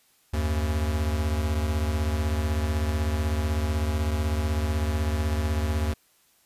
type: beating tone pair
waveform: square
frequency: 75.9 / 91.9 Hz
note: D#2 / F#2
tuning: -42 / -11 cents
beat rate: 16 Hz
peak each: -25 / -31 dBFS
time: 0.33-5.94 s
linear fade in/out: 10 ms
effects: white hiss -63 dBFS RMS until 6.45 s + resampled to 32000 Hz